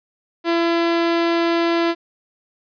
sawtooth tone, 337.2 Hz, E4, 39 cents sharp, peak -12 dBFS, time 0.44-1.95 s, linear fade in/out 50 ms, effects resampled to 11025 Hz + 9-bit

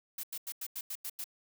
blue noise bursts, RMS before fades -39 dBFS, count 8, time 0.18-1.242 s, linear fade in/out 5 ms, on 54 ms, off 90 ms, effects none

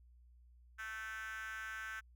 5% pulse tone with high-pass filter, 220 Hz, A3, in tune, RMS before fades -45 dBFS, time 0.78-2.01 s, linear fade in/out 20 ms, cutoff 1500 Hz, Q 7.5, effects added 60 Hz sine -60 dBFS peak until 2.15 s

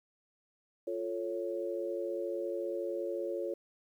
sine chord, F augmented, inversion none, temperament equal, 349.2 / 440 / 554.4 Hz, F4 / A4 / C#5, 0 / 0 / 0 cents, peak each -37 / -39 / -37 dBFS, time 0.87-3.54 s, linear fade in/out 5 ms, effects 11-bit

